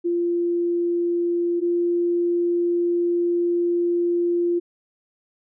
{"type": "tone pair in turn", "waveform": "sine", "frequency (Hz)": [345.6, 346.8], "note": ["F4", "F4"], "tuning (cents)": [-18, -12], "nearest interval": "unison", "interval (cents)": 6, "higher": "second", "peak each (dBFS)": [-19, -18], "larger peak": "second", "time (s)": [[0.04, 1.61], [1.61, 4.6]], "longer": "second", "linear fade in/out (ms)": 20, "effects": []}